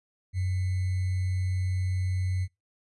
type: tone with sample-and-hold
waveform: sine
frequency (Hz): 92.5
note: F#2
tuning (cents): 0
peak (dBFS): -25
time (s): 0.33-2.48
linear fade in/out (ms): 50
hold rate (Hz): 2100
effects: noise-tail reverb RT60 0.2 s tail -22 dB re dry + resampled to 24000 Hz